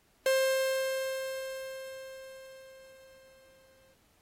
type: tone with exponential decay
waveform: 45% pulse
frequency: 529 Hz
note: C5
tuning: 19 cents sharp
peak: -23 dBFS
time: 0.26-3.94 s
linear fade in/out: 2 ms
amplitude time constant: 800 ms
effects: pink hiss -68 dBFS RMS until 4.21 s + AAC 48 kbps